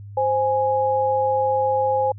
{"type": "tone pair together", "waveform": "sine", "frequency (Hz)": [523.2, 830.6], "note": ["C5", "G#5"], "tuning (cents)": [0, 0], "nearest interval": "minor sixth", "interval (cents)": 800, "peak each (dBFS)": -20, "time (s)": [0.17, 2.12], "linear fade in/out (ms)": 5, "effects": ["added 101 Hz sine -35 dBFS peak until 2.18 s"]}